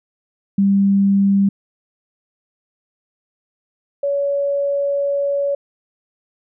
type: tone pair in turn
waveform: sine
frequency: 197.7 / 564 Hz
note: G3 / C#5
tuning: +15 / +30 cents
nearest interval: octave + tritone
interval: 1815 cents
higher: second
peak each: -11 / -16 dBFS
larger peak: first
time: 0.58-1.49 / 4.03-5.55 s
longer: second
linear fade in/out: 5 ms
effects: none